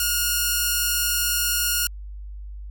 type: tone pair together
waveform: 5% pulse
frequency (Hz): 1433 / 2705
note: F6 / E7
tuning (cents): +44 / +44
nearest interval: major seventh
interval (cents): 1100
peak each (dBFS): -10 / -18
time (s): 0-1.87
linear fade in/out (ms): 2
effects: added 50 Hz sine -33 dBFS peak until 2.7 s